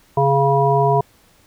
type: harmonic tone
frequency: 138.59 Hz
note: C#3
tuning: in tune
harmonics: 1 / 3 / 5 / 7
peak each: -18 / -18 / -18 / -18 dBFS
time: 0.17-1.01 s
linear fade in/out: 5 ms
effects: pink hiss -54 dBFS RMS until 1.46 s